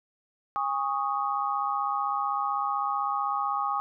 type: chord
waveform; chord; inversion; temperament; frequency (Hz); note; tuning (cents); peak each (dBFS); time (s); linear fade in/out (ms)
sine; Ab suspended fourth; none; equal with one note detuned; 815.4 / 1108.7 / 1244.5; Ab5 / Db6 / Eb6; -32 / 0 / 0; -30; 0.56-3.8; 0
effects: none